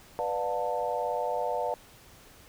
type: chord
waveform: sine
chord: B half-diminished seventh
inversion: none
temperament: just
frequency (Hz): 493.9 / 592.7 / 711.2 / 889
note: B4 / D5 / F5 / A5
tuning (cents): 0 / +16 / +31 / +18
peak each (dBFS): -33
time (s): 0.19-1.74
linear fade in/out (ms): 0
effects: pink hiss -54 dBFS RMS until 2.48 s